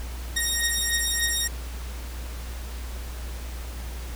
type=beating tone pair; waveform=10% pulse; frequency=1864.7 / 1868.1 Hz; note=A#6 / A#6; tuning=0 / +3 cents; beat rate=3.4 Hz; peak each=-17 dBFS; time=0.36-1.48 s; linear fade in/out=10 ms; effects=added 60 Hz sine -32 dBFS peak until 4.15 s + pink hiss -42 dBFS RMS until 4.15 s